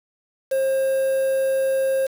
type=tone with quantisation; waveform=triangle; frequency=534 Hz; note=C5; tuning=35 cents sharp; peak=-16 dBFS; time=0.51-2.07 s; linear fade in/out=10 ms; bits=6; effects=none